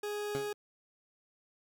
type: tone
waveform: 40% pulse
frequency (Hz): 415.3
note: G#4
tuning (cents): 0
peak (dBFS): -34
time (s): 0.03-0.53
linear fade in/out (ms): 5
type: tone with exponential decay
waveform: 15% pulse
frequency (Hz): 138.59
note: C#3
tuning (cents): 0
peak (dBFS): -27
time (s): 0.35-0.54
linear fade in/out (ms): 0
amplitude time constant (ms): 41
effects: none